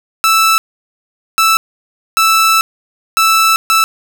sawtooth tone bursts at uneven times, 1318.5 Hz, E6, in tune, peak -4 dBFS, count 5, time 0.24-0.58 / 1.38-1.57 / 2.17-2.61 / 3.17-3.56 / 3.7-3.84 s, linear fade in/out 0 ms, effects none

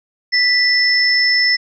sine tone pair together, 1975.5 / 5274 Hz, B6 / E8, 0 / 0 cents, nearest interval octave + perfect fourth, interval 1700 cents, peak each -14 dBFS, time 0.32-1.57 s, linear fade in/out 20 ms, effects none

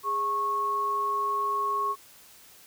sine tone pair together, 411.7 / 1098 Hz, G#4 / C#6, -15 / -17 cents, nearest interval octave + perfect fourth, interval 1698 cents, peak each -36 / -25 dBFS, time 0.03-1.96 s, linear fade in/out 50 ms, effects white hiss -53 dBFS RMS until 2.66 s

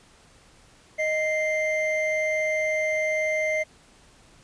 triangle tone pair together, 622.3 / 2093 Hz, D#5 / C7, 0 / 0 cents, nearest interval octave + major sixth, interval 2100 cents, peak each -23 / -24 dBFS, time 0.98-3.64 s, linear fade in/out 20 ms, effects pink hiss -55 dBFS RMS until 4.43 s + resampled to 22050 Hz

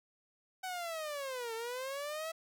sawtooth linear two-way sweep, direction down then up, 757 to 444.7 to 657 Hz, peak -34 dBFS, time 0.63-2.32 s, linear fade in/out 10 ms, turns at 1.54 s, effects none

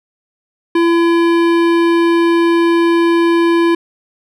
sine tone with hard clipping, 337.5 Hz, E4, 41 cents sharp, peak -11 dBFS, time 0.75-3.75 s, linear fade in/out 5 ms, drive 16 dB, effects none

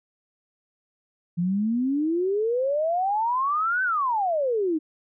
sine exponential two-way sweep, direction up then down, 168.1 to 1549 to 300.1 Hz, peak -21 dBFS, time 1.37-4.79 s, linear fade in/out 20 ms, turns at 3.83 s, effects none

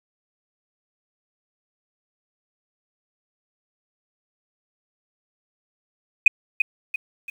sine tone with echo, 2500 Hz, D#7, 8 cents sharp, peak -6 dBFS, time 6.26-6.28 s, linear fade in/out 5 ms, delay 340 ms, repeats 3, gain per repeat -8 dB, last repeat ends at 7.3 s, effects tanh soft clip ceiling -2 dBFS + 8-bit

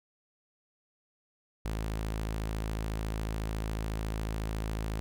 sawtooth tone, 54 Hz, A1, 32 cents flat, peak -28 dBFS, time 1.65-5 s, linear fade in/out 0 ms, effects none

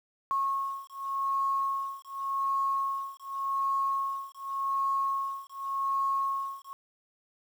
sine beating tone pair, 1092 / 1092.87 Hz, C#6 / C#6, -26 / -25 cents, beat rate 0.87 Hz, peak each -31 dBFS, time 0.31-6.73 s, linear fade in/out 0 ms, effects 9-bit

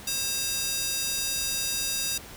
square tone with high-pass filter, 535 Hz, C5, 38 cents sharp, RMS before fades -29 dBFS, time 0.07-2.18 s, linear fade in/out 5 ms, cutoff 4800 Hz, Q 1.1, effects pink hiss -44 dBFS RMS until 2.36 s

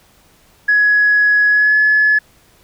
sine tone with pitch glide, 1679 to 1710.3 Hz, G#6 to A6, +18 to -50 cents, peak -8 dBFS, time 0.68-2.19 s, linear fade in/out 10 ms, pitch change +32 cents, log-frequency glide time 1.49-1.76 s, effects tanh soft clip ceiling -4 dBFS + pink hiss -51 dBFS RMS until 2.63 s

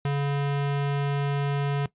square tone, 141.7 Hz, C#3, 38 cents sharp, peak -24 dBFS, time 0.05-1.86 s, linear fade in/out 2 ms, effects noise-tail reverb RT60 0.1 s tail -18 dB re dry + resampled to 8000 Hz

